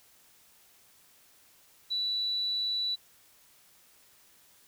sine tone, 3951 Hz, B7, in tune, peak -28 dBFS, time 1.9-2.96 s, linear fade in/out 20 ms, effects white hiss -61 dBFS RMS until 4.67 s

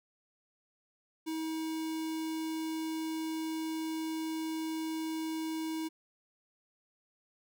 square tone with notch filter, 319.2 Hz, D#4, 44 cents sharp, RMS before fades -36 dBFS, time 1.26-5.89 s, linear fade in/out 20 ms, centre 1400 Hz, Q 1.6, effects none

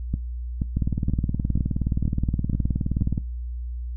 two click trains, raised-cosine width 5 ms, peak -12 / -11 dBFS, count 7 / 47, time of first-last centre 0.14-3.011 / 0.77-3.178 s, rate 2.09 / 19.1 Hz, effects noise-tail reverb RT60 0.2 s tail -20 dB re dry + added 60 Hz sine -28 dBFS peak until 3.96 s

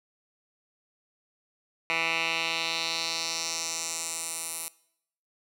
10% pulse tone with band-pass filter sweep, 164.81 Hz, E3, in tune, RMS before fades -31 dBFS, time 1.9-4.68 s, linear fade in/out 0 ms, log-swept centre 2300 to 11000 Hz, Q 2.2, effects noise-tail reverb RT60 0.7 s tail -21 dB re dry

